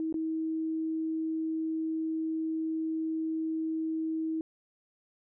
sine tone with dropouts, 319.8 Hz, D#4, 48 cents sharp, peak -29 dBFS, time 0-4.41 s, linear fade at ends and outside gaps 1 ms, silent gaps 0.126-0.142 s, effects none

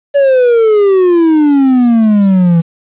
triangle exponential sweep, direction down, 574 to 163.9 Hz, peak -3 dBFS, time 0.14-2.62 s, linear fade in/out 20 ms, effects resampled to 8000 Hz + 7-bit

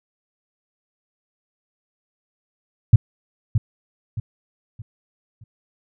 sine tone with echo, 110 Hz, A2, in tune, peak -4 dBFS, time 2.93-2.96 s, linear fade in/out 5 ms, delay 620 ms, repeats 4, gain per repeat -9 dB, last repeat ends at 5.44 s, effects none

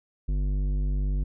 sine tone with tanh clipping, 49 Hz, G1, in tune, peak -25 dBFS, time 0.28-1.24 s, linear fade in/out 10 ms, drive 12 dB, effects none

